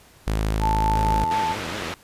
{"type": "tone", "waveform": "sawtooth", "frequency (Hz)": 53.3, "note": "G#1", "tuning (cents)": 46, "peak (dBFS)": -17, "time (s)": [0.27, 1.24], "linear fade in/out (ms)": 0}
{"type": "tone with tremolo", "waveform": "sine", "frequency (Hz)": 880, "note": "A5", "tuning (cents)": 0, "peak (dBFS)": -19, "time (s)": [0.6, 1.56], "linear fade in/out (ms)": 50, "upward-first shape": "triangle", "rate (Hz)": 4.3, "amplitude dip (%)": 25}
{"type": "tone with vibrato", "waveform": "10% pulse", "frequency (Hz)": 92.5, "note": "F#2", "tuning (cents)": 0, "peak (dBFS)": -24, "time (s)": [0.95, 1.93], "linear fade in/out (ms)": 10, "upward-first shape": "sine", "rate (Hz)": 5.2, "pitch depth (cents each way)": 270}
{"type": "low-pass noise", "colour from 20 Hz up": "white", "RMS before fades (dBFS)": -32, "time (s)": [1.31, 1.94], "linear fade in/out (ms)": 0, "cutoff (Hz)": 2700, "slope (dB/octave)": 12}
{"effects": ["pink hiss -52 dBFS RMS until 2.03 s", "resampled to 32000 Hz"]}